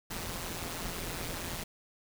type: noise with amplitude modulation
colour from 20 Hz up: pink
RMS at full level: -35 dBFS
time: 0.1-1.64 s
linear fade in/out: 10 ms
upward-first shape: sine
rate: 171 Hz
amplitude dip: 70%
effects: none